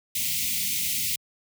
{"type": "band-stop noise", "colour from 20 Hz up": "white", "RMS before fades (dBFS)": -27, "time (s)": [0.15, 1.16], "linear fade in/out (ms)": 5, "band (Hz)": [250, 2000], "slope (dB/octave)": 96, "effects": ["high-pass 80 Hz 12 dB/octave"]}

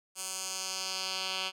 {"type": "tone with band-pass filter sweep", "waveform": "10% pulse", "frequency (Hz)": 188.6, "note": "F#3", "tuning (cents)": 33, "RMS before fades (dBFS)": -36, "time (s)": [0.15, 1.52], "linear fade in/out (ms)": 50, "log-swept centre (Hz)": [8400, 3400], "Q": 1.8, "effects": []}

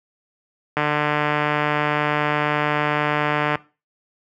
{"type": "click train", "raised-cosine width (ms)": 0.5, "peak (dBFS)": -5, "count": 416, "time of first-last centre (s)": [0.77, 3.555], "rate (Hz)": 149, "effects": ["noise-tail reverb RT60 0.3 s tail -19 dB re dry", "high-pass 80 Hz 12 dB/octave"]}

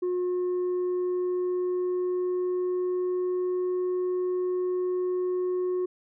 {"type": "tone with pitch glide", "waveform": "sine", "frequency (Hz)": [360.3, 363.9], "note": ["F#4", "F#4"], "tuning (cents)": [-46, -29], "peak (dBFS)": -22, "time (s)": [0.02, 5.86], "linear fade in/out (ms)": 10, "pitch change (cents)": 17, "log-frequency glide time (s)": [0.19, 3.77], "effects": ["tanh soft clip ceiling -24 dBFS"]}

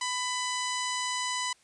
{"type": "harmonic tone", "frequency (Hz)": 998, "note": "B5", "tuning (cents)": 18, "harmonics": [1, 2, 3, 4, 5, 6, 7, 8, 9], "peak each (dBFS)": [-33, -36, -38, -39, -40, -41, -41, -42, -43], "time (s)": [0.01, 1.53], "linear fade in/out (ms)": 5, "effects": ["white hiss -63 dBFS RMS until 1.63 s", "resampled to 22050 Hz"]}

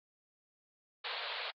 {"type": "band-pass noise", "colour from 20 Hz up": "white", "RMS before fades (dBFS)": -40, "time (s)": [1.04, 1.51], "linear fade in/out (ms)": 10, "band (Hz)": [450, 4400], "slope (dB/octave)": 96, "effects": ["AAC 48 kbps"]}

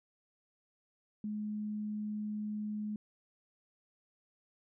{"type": "tone", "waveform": "sine", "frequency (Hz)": 211.1, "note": "G#3", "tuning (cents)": 29, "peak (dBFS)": -35, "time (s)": [1.24, 2.96], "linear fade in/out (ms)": 2, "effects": []}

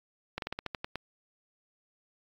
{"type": "slowing click train", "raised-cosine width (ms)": 0.3, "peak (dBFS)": -18, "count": 9, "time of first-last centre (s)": [0.38, 0.957], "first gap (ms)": 42, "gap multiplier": 1.15, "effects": ["AAC 48 kbps"]}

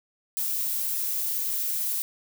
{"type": "noise", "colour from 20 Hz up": "violet", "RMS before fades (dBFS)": -28, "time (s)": [0.37, 2.02], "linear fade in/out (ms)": 0, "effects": []}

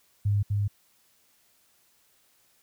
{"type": "tone with echo", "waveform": "sine", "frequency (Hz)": 102, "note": "G#2", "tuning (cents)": -31, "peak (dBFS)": -21, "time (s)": [0.25, 0.43], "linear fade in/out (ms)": 10, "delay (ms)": 250, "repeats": 1, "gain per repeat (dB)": -2, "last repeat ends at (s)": 0.68, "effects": ["white hiss -65 dBFS RMS until 2.62 s"]}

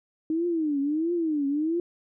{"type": "tone with vibrato", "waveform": "sine", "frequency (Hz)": 311.1, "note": "D#4", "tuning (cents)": 0, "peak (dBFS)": -23, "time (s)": [0.3, 1.8], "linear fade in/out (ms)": 2, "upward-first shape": "triangle", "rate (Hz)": 1.5, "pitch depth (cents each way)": 220, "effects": []}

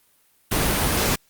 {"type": "noise", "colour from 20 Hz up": "pink", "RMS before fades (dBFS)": -21, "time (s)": [0.51, 1.16], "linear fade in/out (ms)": 10, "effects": ["white hiss -61 dBFS RMS until 1.29 s", "Opus 32 kbps"]}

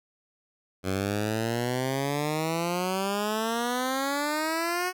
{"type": "exponential sweep", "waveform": "10% pulse", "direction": "up", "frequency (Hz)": [92.5, 370], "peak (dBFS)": -18, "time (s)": [0.83, 4.93], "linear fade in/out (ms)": 50, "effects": []}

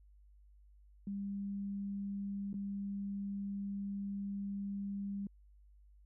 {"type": "tone with dropouts", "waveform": "sine", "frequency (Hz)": 199.3, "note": "G3", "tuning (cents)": 29, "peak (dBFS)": -37, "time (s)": [1.07, 5.27], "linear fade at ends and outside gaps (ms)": 2, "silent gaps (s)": [2.53, 2.541], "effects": ["added 50 Hz sine -59 dBFS peak until 6.05 s"]}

